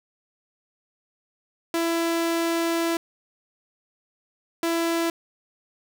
sawtooth tone pair in turn, 334 / 334 Hz, E4 / E4, +23 / +23 cents, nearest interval unison, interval 0 cents, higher neither, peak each -18 dBFS, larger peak neither, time 1.74-2.97 / 4.63-5.1 s, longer first, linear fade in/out 2 ms, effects none

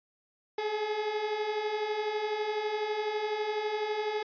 30% pulse beating tone pair, 415.3 / 427.3 Hz, G#4 / G#4, 0 / +49 cents, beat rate 12 Hz, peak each -34 / -28 dBFS, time 0.58-4.23 s, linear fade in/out 5 ms, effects resampled to 11025 Hz

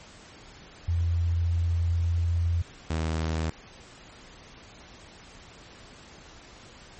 sine / sawtooth tone pair in turn, 85 / 80.02 Hz, F2 / D#2, -46 / +49 cents, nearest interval minor second, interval 105 cents, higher first, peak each -22 dBFS, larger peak neither, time 0.88-2.62 / 2.9-3.5 s, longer first, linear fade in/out 5 ms, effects pink hiss -49 dBFS RMS until 6.99 s + MP3 32 kbps

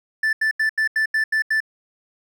triangle tone bursts, 1760 Hz, A6, in tune, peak -15 dBFS, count 8, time 0.23-1.604 s, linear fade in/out 5 ms, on 100 ms, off 82 ms, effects none

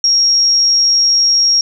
sine tone, 5588 Hz, F8, in tune, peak -8 dBFS, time 0.04-1.61 s, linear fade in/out 2 ms, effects none

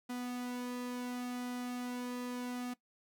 sawtooth tone with flanger, 246.9 Hz, B3, in tune, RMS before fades -40 dBFS, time 0.09-2.74 s, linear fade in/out 10 ms, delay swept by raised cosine 1.8 to 2.68 ms, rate 0.71 Hz, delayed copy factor -0.55, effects noise-tail reverb RT60 0.1 s tail -17 dB re dry

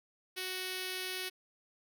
5% pulse tone with notch filter, 371.1 Hz, F#4, 5 cents sharp, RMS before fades -39 dBFS, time 0.36-1.3 s, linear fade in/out 20 ms, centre 920 Hz, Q 0.72, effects none

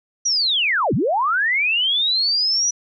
sine linear two-way sweep, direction down then up, 5920 to 98.3 to 5920 Hz, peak -16 dBFS, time 0.25-2.71 s, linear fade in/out 10 ms, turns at 0.94 s, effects none

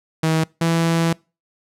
sawtooth tone pair in turn, 160 / 165.96 Hz, D#3 / E3, +49 / +12 cents, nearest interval minor second, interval 63 cents, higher second, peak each -12 dBFS, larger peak neither, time 0.23-0.44 / 0.61-1.13 s, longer second, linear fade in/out 5 ms, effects noise-tail reverb RT60 0.3 s tail -25 dB re dry + low-pass 11000 Hz 12 dB/octave

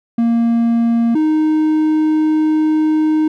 triangle tone pair in turn, 232.5 / 310.4 Hz, A#3 / D#4, -4 / -4 cents, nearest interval perfect fourth, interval 500 cents, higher second, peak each -9 dBFS, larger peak neither, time 0.18-1.15 / 1.15-3.28 s, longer second, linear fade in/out 5 ms, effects none

